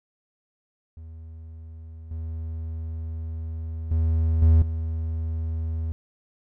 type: tone with level steps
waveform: triangle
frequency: 80.7 Hz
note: E2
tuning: 36 cents flat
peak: -36 / -27 / -17 / -11 / -23 dBFS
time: 0.97-5.92 s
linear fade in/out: 0 ms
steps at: 2.11 / 3.91 / 4.42 / 4.62 s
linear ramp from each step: 2 ms
effects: none